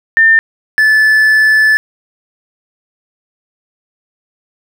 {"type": "tone pair in turn", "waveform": ["sine", "triangle"], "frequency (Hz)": [1800, 1740.7], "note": ["A6", "A6"], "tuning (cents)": [39, -19], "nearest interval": "minor second", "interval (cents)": 58, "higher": "first", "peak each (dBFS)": -4, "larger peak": "neither", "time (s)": [[0.17, 0.39], [0.78, 1.77]], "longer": "second", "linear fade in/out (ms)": 0, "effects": []}